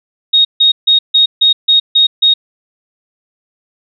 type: tone bursts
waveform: sine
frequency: 3739 Hz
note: A#7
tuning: 4 cents sharp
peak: -5 dBFS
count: 8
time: 0.33-2.34 s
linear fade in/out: 10 ms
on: 120 ms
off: 150 ms
effects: none